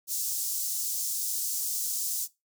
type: high-pass noise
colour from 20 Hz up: pink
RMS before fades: -31 dBFS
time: 0.07-2.28 s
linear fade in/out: 50 ms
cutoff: 5900 Hz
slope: 24 dB/octave
effects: noise-tail reverb RT60 0.2 s tail -18 dB re dry